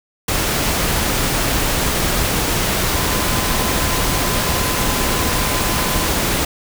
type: tone in noise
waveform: sine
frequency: 1019 Hz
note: C6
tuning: 46 cents flat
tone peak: -28 dBFS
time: 2.95-6.07 s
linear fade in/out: 5 ms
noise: pink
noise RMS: -18 dBFS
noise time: 0.28-6.45 s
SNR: -13 dB
effects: none